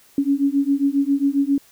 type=beating tone pair; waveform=sine; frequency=275.8 / 283.2 Hz; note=C#4 / C#4; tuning=-9 / +37 cents; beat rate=7.4 Hz; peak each=-19 dBFS; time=0.18-1.58 s; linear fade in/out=2 ms; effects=white hiss -53 dBFS RMS until 1.71 s